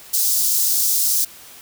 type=high-pass noise; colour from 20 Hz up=white; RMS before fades=-18 dBFS; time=0.13-1.25 s; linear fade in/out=10 ms; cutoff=4800 Hz; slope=24 dB/octave; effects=white hiss -42 dBFS RMS until 1.61 s